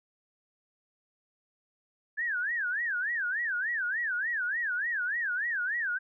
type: tone with vibrato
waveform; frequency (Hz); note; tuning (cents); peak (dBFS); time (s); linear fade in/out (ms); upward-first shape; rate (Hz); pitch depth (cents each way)
sine; 1661.2; G#6; 0; -28; 2.17-5.99; 20; sine; 3.4; 260
effects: none